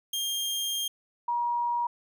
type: tone pair in turn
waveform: sawtooth / sine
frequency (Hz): 3209 / 954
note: G7 / A#5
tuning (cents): +40 / +40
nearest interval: octave + major sixth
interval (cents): 2100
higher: first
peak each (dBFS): -25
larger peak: neither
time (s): 0.13-0.88 / 1.28-1.87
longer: first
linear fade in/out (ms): 5
effects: none